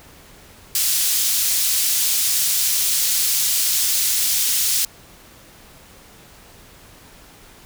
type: high-pass noise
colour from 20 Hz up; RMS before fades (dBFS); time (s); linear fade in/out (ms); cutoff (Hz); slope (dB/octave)
pink; -19; 0.75-4.85; 2; 5000; 12
effects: pink hiss -46 dBFS RMS until 7.65 s